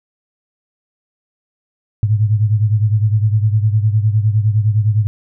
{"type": "beating tone pair", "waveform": "sine", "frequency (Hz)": [105.1, 114.9], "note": ["G#2", "A#2"], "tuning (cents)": [21, -25], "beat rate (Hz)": 9.8, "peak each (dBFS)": [-12, -17], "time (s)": [2.03, 5.07], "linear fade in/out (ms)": 0, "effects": []}